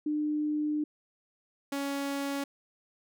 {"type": "tone pair in turn", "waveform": ["sine", "sawtooth"], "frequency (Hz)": [300.7, 279.4], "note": ["D4", "C#4"], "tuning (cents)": [41, 14], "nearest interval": "minor second", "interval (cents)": 127, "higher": "first", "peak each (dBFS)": -27, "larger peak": "neither", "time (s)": [[0.06, 0.84], [1.72, 2.44]], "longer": "first", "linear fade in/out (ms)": 5, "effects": []}